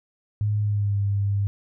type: tone with pitch glide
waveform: sine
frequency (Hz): 104.8 to 100.36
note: G#2 to G2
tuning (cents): +16 to +41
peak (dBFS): -20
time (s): 0.41-1.47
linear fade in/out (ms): 0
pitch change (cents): -75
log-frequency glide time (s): 0.6-0.98
effects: none